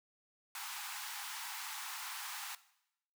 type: high-pass noise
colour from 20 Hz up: pink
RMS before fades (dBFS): -44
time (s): 0.55-2.55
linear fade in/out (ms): 2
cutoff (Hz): 780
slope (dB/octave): 96
effects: noise-tail reverb RT60 0.8 s tail -17 dB re dry